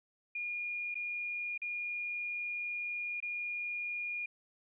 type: tone with dropouts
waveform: sine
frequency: 2428 Hz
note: D#7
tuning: 43 cents flat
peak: -35 dBFS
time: 0.35-4.26 s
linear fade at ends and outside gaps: 5 ms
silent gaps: 0.944-0.953 / 1.578-1.617 / 3.203-3.225 s
effects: none